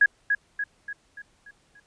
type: tone with echo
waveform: sine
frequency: 1661.2 Hz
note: G#6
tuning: in tune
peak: -13 dBFS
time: 0.01-0.06 s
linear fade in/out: 5 ms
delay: 290 ms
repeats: 6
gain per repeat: -6 dB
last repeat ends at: 1.8 s
effects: pink hiss -64 dBFS RMS until 1.86 s + resampled to 22050 Hz